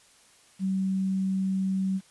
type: tone with quantisation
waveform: sine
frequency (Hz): 190.7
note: G3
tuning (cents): -47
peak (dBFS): -24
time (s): 0.59-2.01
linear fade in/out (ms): 50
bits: 9
effects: white hiss -58 dBFS RMS until 2.1 s + resampled to 24000 Hz